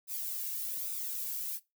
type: noise with flanger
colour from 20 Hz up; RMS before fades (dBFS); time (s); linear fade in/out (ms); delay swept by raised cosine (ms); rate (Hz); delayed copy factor
violet; -37; 0.07-1.6; 50; 0.8 to 1.8; 1.2; +0.7
effects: noise-tail reverb RT60 0.2 s tail -18 dB re dry